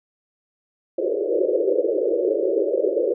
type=band-pass noise; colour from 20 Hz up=white; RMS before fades=-21 dBFS; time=0.98-3.14 s; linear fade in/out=5 ms; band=330 to 570 Hz; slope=96 dB/octave; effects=none